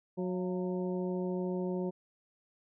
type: harmonic tone with a mistuned harmonic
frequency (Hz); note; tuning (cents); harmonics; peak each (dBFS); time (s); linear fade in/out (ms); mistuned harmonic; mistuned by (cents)
182.7; F#3; -22; 1 / 2 / 3 / 4 / 5; -34 / -35 / -41 / -49 / -48; 0.17-1.91; 20; 4; -89
effects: none